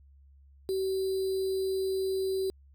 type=tone with sample-and-hold; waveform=sine; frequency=381.5 Hz; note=G4; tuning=47 cents flat; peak=-27 dBFS; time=0.69-2.5 s; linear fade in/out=0 ms; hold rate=4410 Hz; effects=added 69 Hz sine -54 dBFS peak until 2.74 s